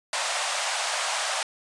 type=band-pass noise; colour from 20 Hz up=pink; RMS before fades=-28 dBFS; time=0.13-1.43 s; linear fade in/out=2 ms; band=600 to 9600 Hz; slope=48 dB/octave; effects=resampled to 24000 Hz